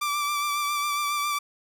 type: tone with vibrato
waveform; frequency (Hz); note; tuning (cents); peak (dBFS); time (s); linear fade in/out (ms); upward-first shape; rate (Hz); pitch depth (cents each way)
sawtooth; 1170; D6; -7; -21; 0.01-1.39; 10; sine; 7.3; 26
effects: none